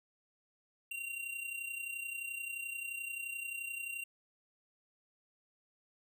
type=tone with amplitude modulation; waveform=square; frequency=2761 Hz; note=F7; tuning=20 cents flat; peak=-37 dBFS; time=0.91-4.04 s; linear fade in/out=5 ms; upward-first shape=sine; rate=31.5 Hz; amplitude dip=60%; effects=none